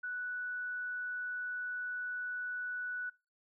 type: tone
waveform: sine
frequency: 1480 Hz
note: F#6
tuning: in tune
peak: -36 dBFS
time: 0.03-3.1 s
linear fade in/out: 10 ms
effects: noise-tail reverb RT60 0.3 s tail -24 dB re dry